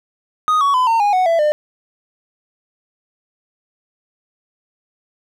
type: tone with pitch steps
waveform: triangle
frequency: 1244.5 / 1121.6 / 1010.8 / 911 / 821.1 / 740 / 666.9 / 601.1 Hz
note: D#6 / C#6 / B5 / A#5 / G#5 / F#5 / E5 / D5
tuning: 0 / +20 / +40 / -40 / -20 / 0 / +20 / +40 cents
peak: -10 dBFS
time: 0.48-1.52 s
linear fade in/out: 0 ms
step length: 130 ms
effects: none